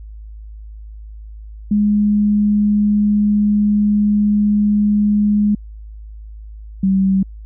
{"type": "tone pair in turn", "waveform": "sine", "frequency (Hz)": [207.7, 192.13], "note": ["G#3", "G3"], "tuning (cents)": [0, -35], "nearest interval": "minor second", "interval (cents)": 135, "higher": "first", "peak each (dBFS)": -11, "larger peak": "neither", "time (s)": [[1.71, 5.55], [6.83, 7.23]], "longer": "first", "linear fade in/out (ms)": 5, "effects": ["added 53 Hz sine -31 dBFS peak until 7.45 s"]}